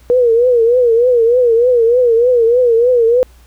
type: tone with vibrato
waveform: sine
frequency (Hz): 478.2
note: A#4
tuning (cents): +44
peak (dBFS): -7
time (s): 0.1-3.23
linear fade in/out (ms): 0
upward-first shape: triangle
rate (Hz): 3.3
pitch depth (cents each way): 120
effects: added 60 Hz sine -41 dBFS peak until 3.46 s + pink hiss -50 dBFS RMS until 3.46 s